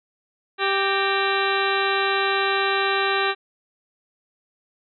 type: harmonic tone with a mistuned harmonic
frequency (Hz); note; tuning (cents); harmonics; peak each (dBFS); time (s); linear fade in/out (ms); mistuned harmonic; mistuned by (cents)
392; G4; 0; 1 / 2 / 3 / 4 / 5 / 6 / 7 / 8 / 9 / 10; -25 / -27 / -26 / -27 / -29 / -30 / -31 / -35 / -35 / -30; 0.58-3.35; 50; 5; -99
effects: none